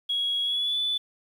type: tone with pitch glide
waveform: sine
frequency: 3322 to 3481 Hz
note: G#7 to A7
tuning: 0 to -19 cents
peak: -23 dBFS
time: 0.09-0.98 s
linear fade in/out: 10 ms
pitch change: +81 cents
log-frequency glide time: 0.43-0.78 s
effects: tanh soft clip ceiling -19 dBFS + 9-bit